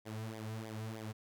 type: tone with flanger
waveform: sawtooth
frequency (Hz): 110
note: A2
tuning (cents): 0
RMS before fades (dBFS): -43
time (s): 0.05-1.13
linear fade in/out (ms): 20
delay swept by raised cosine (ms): 0.71 to 3.61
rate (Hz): 3.2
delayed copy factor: -0.8
effects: none